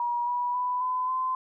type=tone with pitch steps; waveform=sine; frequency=958 / 975.3 / 992.9 / 1010.9 / 1029.1 Hz; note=A#5 / B5 / B5 / B5 / C6; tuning=+47 / -22 / +9 / +40 / -29 cents; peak=-25 dBFS; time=0-1.35 s; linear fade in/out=2 ms; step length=270 ms; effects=none